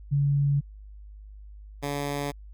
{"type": "tone pair in turn", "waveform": ["sine", "10% pulse"], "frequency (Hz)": [141.8, 142.95], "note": ["C#3", "D3"], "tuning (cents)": [40, -46], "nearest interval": "unison", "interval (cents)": 14, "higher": "second", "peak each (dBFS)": [-20, -20], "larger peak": "neither", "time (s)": [[0.11, 0.61], [1.82, 2.32]], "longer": "neither", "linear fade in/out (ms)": 20, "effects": ["added 51 Hz sine -42 dBFS peak until 2.53 s"]}